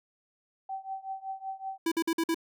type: tone with tremolo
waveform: sine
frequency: 771 Hz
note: G5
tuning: 29 cents flat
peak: -31 dBFS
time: 0.69-1.78 s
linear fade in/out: 5 ms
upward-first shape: triangle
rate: 5.3 Hz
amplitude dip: 95%
type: tone bursts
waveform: square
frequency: 329.6 Hz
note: E4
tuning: in tune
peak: -26 dBFS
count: 5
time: 1.86-2.345 s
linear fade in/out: 5 ms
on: 57 ms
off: 50 ms
effects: none